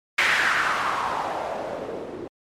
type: noise with low-pass filter sweep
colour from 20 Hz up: blue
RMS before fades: -25 dBFS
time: 0.18-2.28 s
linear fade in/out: 5 ms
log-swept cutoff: 2100 to 360 Hz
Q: 2.8
effects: MP3 64 kbps